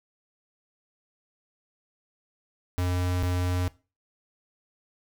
square tone pair in turn, 89.9 / 89.9 Hz, F#2 / F#2, -49 / -49 cents, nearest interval unison, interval 0 cents, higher neither, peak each -25 dBFS, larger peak neither, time 2.78-3.23 / 3.23-3.68 s, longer neither, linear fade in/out 0 ms, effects noise-tail reverb RT60 0.3 s tail -19 dB re dry

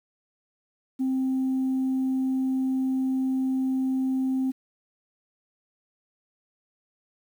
sine tone, 262.2 Hz, C4, 4 cents sharp, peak -21 dBFS, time 0.99-4.52 s, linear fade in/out 20 ms, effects tanh soft clip ceiling -20 dBFS + 9-bit

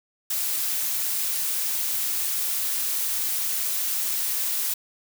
blue noise, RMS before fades -26 dBFS, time 0.3-4.74 s, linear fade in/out 5 ms, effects none

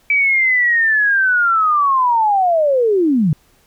sine linear sweep, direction down, 2306 to 138.59 Hz, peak -11 dBFS, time 0.1-3.33 s, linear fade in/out 2 ms, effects pink hiss -55 dBFS RMS until 3.66 s

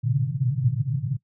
white band-pass noise, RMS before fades -24 dBFS, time 0.03-1.17 s, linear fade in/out 20 ms, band 110 to 150 Hz, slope 96 dB/octave, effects noise-tail reverb RT60 0.1 s tail -20 dB re dry

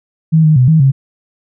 sine tone with pitch steps, 159.9 / 155.1 / 126.5 / 159.3 / 135.3 Hz, D#3 / D#3 / B2 / D#3 / C#3, +48 / -5 / +42 / +41 / -42 cents, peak -5 dBFS, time 0.32-0.92 s, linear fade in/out 20 ms, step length 120 ms, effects none

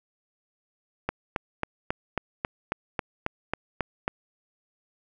click train, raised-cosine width 0.5 ms, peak -11 dBFS, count 12, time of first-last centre 1.09-4.079 s, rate 3.68 Hz, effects none

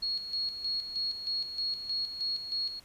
sine tone with tremolo, 4316 Hz, C#8, 47 cents flat, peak -29 dBFS, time 0.02-2.8 s, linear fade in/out 10 ms, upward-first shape square, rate 3.2 Hz, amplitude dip 60%, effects pink hiss -58 dBFS RMS until 2.84 s + resampled to 32000 Hz

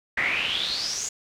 brown noise with band-pass filter sweep, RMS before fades -27 dBFS, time 0.17-1.09 s, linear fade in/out 5 ms, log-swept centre 1900 to 7000 Hz, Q 8.7, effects none

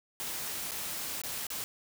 white noise with dropouts, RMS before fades -37 dBFS, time 0.2-1.64 s, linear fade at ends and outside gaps 0 ms, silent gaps 0.71-0.717 / 1.217-1.236 / 1.468-1.503 s, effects none

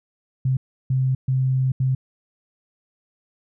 sine tone bursts at uneven times, 130.8 Hz, C3, in tune, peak -17 dBFS, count 4, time 0.45-0.57 / 0.9-1.15 / 1.28-1.72 / 1.8-1.95 s, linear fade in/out 5 ms, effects none

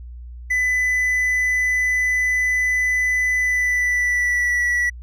triangle tone with pitch glide, 2000 to 1946.4 Hz, B6 to B6, +21 to -26 cents, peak -15 dBFS, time 0.5-4.9 s, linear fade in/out 10 ms, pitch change -47 cents, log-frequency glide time 3.39-4.64 s, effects added 60 Hz sine -33 dBFS peak until 5.02 s

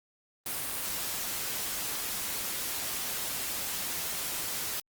white noise, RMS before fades -34 dBFS, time 0.46-4.8 s, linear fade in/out 2 ms, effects Opus 32 kbps

